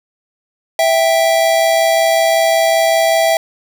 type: tone pair together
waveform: square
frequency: 659.3 / 784.6 Hz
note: E5 / G5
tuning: 0 / +1 cents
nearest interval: minor third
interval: 301 cents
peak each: -12 / -17 dBFS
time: 0.79-3.37 s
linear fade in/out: 2 ms
effects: none